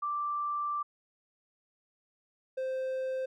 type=tone pair in turn; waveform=sine / triangle; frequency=1174.7 / 521.9 Hz; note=D6 / C5; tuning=0 / -4 cents; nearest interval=octave + major second; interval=1404 cents; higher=first; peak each=-30 / -29 dBFS; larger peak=second; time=0.02-0.83 / 2.57-3.26 s; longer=first; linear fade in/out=10 ms; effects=none